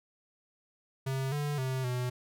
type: tone with pitch steps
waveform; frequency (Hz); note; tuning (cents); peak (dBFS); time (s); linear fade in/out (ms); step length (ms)
square; 133.5 / 146.4 / 130.8 / 124.7; C3 / D3 / C3 / B2; +35 / -5 / 0 / +17; -31; 1.06-2.1; 10; 260
effects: none